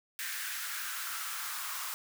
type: noise with high-pass filter sweep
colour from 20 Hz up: white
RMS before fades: -38 dBFS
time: 0.19-1.94 s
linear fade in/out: 0 ms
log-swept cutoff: 1700 to 1100 Hz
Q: 3.6
effects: none